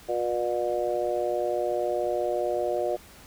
harmonic tone, 120 Hz, B2, 49 cents flat, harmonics 3 / 4 / 5 / 6, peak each -30 / -31 / -28 / -32 dBFS, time 0.08-2.97 s, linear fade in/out 20 ms, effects pink hiss -50 dBFS RMS until 3.26 s

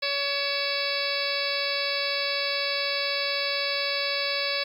harmonic tone with a mistuned harmonic, 564 Hz, C#5, 30 cents sharp, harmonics 1 / 2 / 3 / 4 / 5 / 6 / 7 / 8 / 9, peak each -32 / -37 / -35 / -33 / -34 / -37 / -33 / -32 / -34 dBFS, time 0.02-4.64 s, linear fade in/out 10 ms, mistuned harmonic 5, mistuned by -93 cents, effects 9-bit

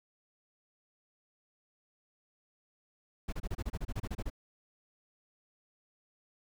brown noise bursts, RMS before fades -35 dBFS, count 14, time 3.28-4.301 s, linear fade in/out 10 ms, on 46 ms, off 29 ms, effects none

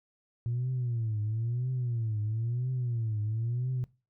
sine tone with vibrato, 116.54 Hz, A#2, in tune, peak -27 dBFS, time 0.46-3.84 s, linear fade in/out 0 ms, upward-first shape triangle, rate 1 Hz, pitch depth 190 cents each way, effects noise-tail reverb RT60 0.3 s tail -21 dB re dry + tanh soft clip ceiling -25 dBFS

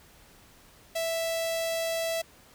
sawtooth tone with notch filter, 659.3 Hz, E5, in tune, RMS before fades -30 dBFS, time 0.95-2.22 s, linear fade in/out 10 ms, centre 1400 Hz, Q 1.5, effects pink hiss -56 dBFS RMS until 2.54 s

